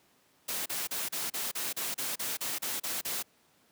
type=noise bursts; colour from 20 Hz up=white; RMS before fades=-34 dBFS; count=13; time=0.48-3.228 s; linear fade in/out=10 ms; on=180 ms; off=34 ms; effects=pink hiss -66 dBFS RMS until 3.71 s + high-pass 150 Hz 12 dB/octave